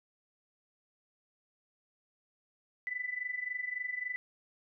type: tone with amplitude modulation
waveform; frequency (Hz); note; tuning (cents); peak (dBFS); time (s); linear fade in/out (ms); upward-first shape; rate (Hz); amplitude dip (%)
sine; 1993; B6; +15; -31; 2.87-4.16; 0; sine; 23.6; 80
effects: none